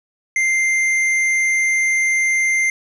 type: tone with hard clipping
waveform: triangle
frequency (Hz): 2093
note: C7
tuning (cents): 0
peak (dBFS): -16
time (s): 0.36-2.7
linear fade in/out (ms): 2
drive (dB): 11
effects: none